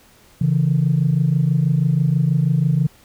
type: tone pair together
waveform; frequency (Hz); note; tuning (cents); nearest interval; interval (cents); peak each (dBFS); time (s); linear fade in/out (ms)
sine; 137.4 / 163.59; C#3 / E3; -15 / -13; minor third; 302; -16; 0.41-2.87; 5
effects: tanh soft clip ceiling -8 dBFS + pink hiss -51 dBFS RMS until 3.04 s